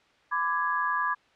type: chord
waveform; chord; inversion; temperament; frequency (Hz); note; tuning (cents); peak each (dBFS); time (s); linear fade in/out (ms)
sine; G# diminished; first; equal with one note detuned; 1003.9 / 1174.7 / 1661.2; B5 / D6 / G#6; +28 / 0 / 0; -29; 0.31-1.15; 20
effects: white hiss -62 dBFS RMS until 1.35 s + low-pass 3000 Hz 12 dB/octave